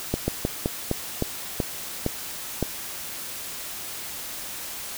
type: slowing click train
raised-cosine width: 2 ms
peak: -9 dBFS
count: 9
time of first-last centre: 0.14-2.627 s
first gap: 140 ms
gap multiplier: 1.22
effects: white hiss -35 dBFS RMS until 4.97 s